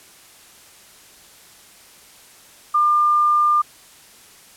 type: tone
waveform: sine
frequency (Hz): 1200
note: D6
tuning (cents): +37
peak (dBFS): -13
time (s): 2.74-3.62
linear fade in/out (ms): 10
effects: white hiss -47 dBFS RMS until 4.56 s + low-pass 12000 Hz 12 dB/octave